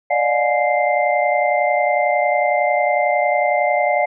sine tone cluster, 586 / 617 / 717 / 840 / 2089 Hz, D5 / D#5 / F5 / G#5 / C7, -4 / -15 / +45 / +19 / -3 cents, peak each -19 / -25 / -18 / -24 / -22 dBFS, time 0.1-4.06 s, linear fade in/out 10 ms, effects none

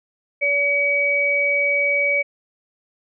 sine tone pair together, 571 / 2270 Hz, D5 / C#7, -49 / +41 cents, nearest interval 2 octaves, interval 2390 cents, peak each -23 / -17 dBFS, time 0.41-2.23 s, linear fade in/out 20 ms, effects none

